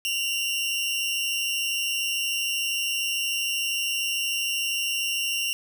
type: tone pair together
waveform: sawtooth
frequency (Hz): 2773 / 2970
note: F7 / F#7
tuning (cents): -13 / +6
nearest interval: minor second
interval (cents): 119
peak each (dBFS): -22 / -30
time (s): 0.05-5.53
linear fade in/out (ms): 0
effects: none